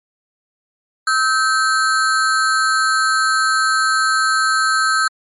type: ring-modulated tone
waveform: square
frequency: 1425 Hz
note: F6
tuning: 34 cents sharp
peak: -11 dBFS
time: 1.07-5.08 s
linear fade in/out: 5 ms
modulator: 130 Hz
effects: MP3 48 kbps